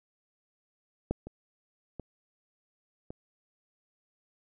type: clicks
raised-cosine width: 2 ms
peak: -15 / -28 / -25 / -27 dBFS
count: 4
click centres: 1.11 / 1.27 / 1.997 / 3.105 s
effects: none